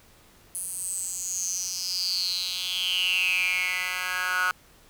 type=tone with high-pass filter sweep; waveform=10% pulse; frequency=182.7 Hz; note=F#3; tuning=22 cents flat; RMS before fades=-28 dBFS; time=0.55-4.51 s; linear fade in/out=0 ms; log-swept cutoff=9900 to 1400 Hz; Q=9.7; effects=pink hiss -56 dBFS RMS until 4.89 s